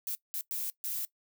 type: noise bursts at uneven times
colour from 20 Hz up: violet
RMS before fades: -35 dBFS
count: 4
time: 0.07-0.15 / 0.34-0.41 / 0.51-0.7 / 0.84-1.05 s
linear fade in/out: 0 ms
effects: noise-tail reverb RT60 0.1 s tail -19 dB re dry